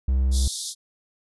triangle tone, 65.2 Hz, C2, 5 cents flat, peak -16 dBFS, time 0.08-0.48 s, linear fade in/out 5 ms
pink band-pass noise, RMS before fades -32 dBFS, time 0.31-0.75 s, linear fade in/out 50 ms, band 3500 to 11000 Hz, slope 96 dB/octave
effects none

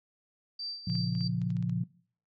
sine tone with tremolo, 4666 Hz, D8, 12 cents flat, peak -33 dBFS, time 0.59-1.28 s, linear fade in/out 5 ms, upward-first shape sine, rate 3.2 Hz, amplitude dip 70%
sine chord, Bb minor, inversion none, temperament just, 116.54 / 139.85 / 174.81 Hz, Bb2 / Db3 / F3, 0 / +16 / +2 cents, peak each -33 / -34 / -30 dBFS, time 0.87-1.84 s, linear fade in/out 5 ms
clicks, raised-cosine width 0.2 ms, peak -35 dBFS, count 9, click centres 0.899 / 0.953 / 1.151 / 1.208 / 1.417 / 1.504 / 1.568 / 1.626 / 1.696 s
effects noise-tail reverb RT60 0.5 s tail -21 dB re dry + MP3 32 kbps

